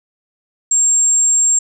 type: tone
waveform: sine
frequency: 7459 Hz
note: A#8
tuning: in tune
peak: -10 dBFS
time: 0.71-1.59 s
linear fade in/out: 5 ms
effects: none